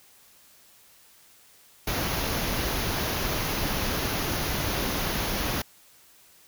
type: band-stop noise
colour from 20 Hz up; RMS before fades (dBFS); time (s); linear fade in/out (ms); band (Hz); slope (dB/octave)
pink; -28; 1.87-5.62; 5; 6700 to 10000; 96
effects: white hiss -56 dBFS RMS until 6.47 s